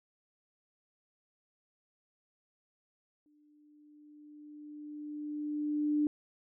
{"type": "tone with exponential growth", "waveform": "sine", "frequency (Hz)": 297.8, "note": "D4", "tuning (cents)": 24, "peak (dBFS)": -25, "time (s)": [3.26, 6.07], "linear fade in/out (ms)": 1, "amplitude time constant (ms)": 610, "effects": []}